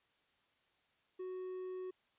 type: tone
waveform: triangle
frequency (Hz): 370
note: F#4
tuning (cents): 0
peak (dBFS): -39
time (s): 1.19-1.91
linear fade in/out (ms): 10
effects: white hiss -75 dBFS RMS until 2.18 s + resampled to 8000 Hz